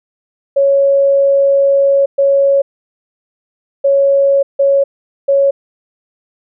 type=tone bursts at uneven times; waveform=sine; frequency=554.4 Hz; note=C#5; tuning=in tune; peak=-7 dBFS; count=5; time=0.56-2.06 / 2.18-2.62 / 3.84-4.43 / 4.59-4.84 / 5.28-5.51 s; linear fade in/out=10 ms; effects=none